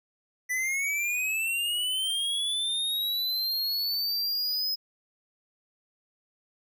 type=linear sweep; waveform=square; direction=up; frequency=1975.5 to 5110 Hz; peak=-27 dBFS; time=0.49-4.76 s; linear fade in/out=20 ms; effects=none